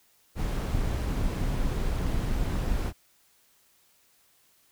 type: noise with amplitude modulation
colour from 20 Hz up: brown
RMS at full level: -26 dBFS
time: 0.35-2.93 s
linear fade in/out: 50 ms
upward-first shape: sine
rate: 229 Hz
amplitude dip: 35%
effects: white hiss -64 dBFS RMS until 4.71 s